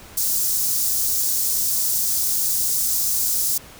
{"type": "high-pass noise", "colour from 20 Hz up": "white", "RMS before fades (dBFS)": -21, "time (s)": [0.17, 3.58], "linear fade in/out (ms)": 5, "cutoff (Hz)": 5200, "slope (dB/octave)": 24, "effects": ["pink hiss -43 dBFS RMS until 3.79 s"]}